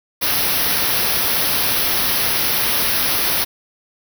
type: band-stop noise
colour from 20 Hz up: white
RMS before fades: -18 dBFS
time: 0.21-3.45 s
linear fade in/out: 20 ms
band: 5900 to 10000 Hz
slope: 96 dB/octave
effects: none